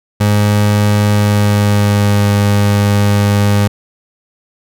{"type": "tone with pitch glide", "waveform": "30% pulse", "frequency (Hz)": [103.83, 102.16], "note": ["G#2", "G#2"], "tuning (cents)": [0, -28], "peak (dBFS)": -6, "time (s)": [0.2, 3.68], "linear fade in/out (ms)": 10, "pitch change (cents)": -28, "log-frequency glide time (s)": [1.08, 2.3], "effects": []}